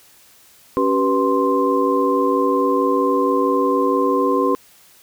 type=tone cluster; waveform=sine; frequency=279.1 / 385.4 / 489.8 / 1047 Hz; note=C#4 / G4 / B4 / C6; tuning=+12 / -29 / -14 / +1 cents; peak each=-20 dBFS; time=0.77-4.55 s; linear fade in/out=0 ms; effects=white hiss -50 dBFS RMS until 5.02 s